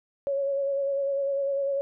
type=tone with vibrato; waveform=sine; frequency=554.4 Hz; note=C#5; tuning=in tune; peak=-24 dBFS; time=0.27-1.81 s; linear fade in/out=0 ms; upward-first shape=sine; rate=10 Hz; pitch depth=27 cents each way; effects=none